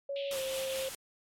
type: tone with pitch glide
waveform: sine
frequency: 558 to 530.3 Hz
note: C#5 to C5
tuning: +11 to +23 cents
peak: -33 dBFS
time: 0.09-0.89 s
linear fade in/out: 5 ms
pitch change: -88 cents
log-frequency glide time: 0.32-0.38 s
type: band-pass noise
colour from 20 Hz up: pink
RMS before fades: -45 dBFS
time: 0.16-0.88 s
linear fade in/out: 0 ms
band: 2600 to 3700 Hz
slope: 48 dB/octave
type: noise with tremolo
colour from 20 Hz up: white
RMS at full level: -38 dBFS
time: 0.31-0.95 s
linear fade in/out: 2 ms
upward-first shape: sine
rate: 4.7 Hz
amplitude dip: 35%
effects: low-pass 12000 Hz 12 dB/octave + MP3 96 kbps